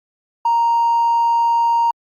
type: tone with hard clipping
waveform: sine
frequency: 932.3 Hz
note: A#5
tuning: in tune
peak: -13 dBFS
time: 0.45-1.91 s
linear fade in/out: 5 ms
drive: 1 dB
effects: Opus 48 kbps